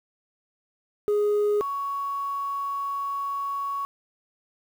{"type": "tone pair in turn", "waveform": "sine", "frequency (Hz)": [415.3, 1115.8], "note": ["G#4", "C#6"], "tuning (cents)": [0, 11], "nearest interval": "octave + perfect fourth", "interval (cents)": 1711, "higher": "second", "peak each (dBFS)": [-17, -26], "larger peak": "first", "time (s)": [[1.08, 1.61], [1.61, 3.85]], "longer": "second", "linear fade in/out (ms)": 0, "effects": ["tanh soft clip ceiling -19 dBFS", "8-bit"]}